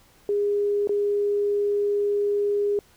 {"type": "tone with dropouts", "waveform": "sine", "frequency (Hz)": 408.9, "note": "G#4", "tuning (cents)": -27, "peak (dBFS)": -20, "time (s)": [0.29, 2.79], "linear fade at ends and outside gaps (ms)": 1, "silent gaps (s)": [0.873, 0.893], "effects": ["pink hiss -57 dBFS RMS until 2.96 s"]}